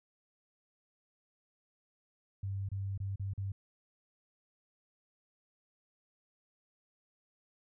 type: tone with dropouts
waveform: sine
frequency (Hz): 98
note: G2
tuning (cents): 0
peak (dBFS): -34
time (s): 2.43-3.52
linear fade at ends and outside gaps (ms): 5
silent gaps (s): 2.689-2.716 / 2.977-3.001 / 3.159-3.196 / 3.336-3.377
effects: none